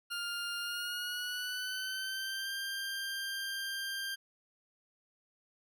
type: tone with pitch glide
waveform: 20% pulse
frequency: 1406 to 1587.3 Hz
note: F6 to G6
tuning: +11 to +21 cents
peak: -31 dBFS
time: 0.1-4.16 s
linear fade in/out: 20 ms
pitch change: +210 cents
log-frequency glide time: 0.6-2.53 s
effects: none